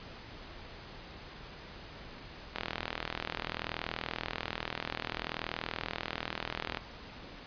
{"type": "click train", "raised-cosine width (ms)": 0.3, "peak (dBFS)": -17, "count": 172, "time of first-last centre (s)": [2.56, 6.772], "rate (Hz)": 40.6, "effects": ["pink hiss -48 dBFS RMS until 7.46 s", "resampled to 11025 Hz"]}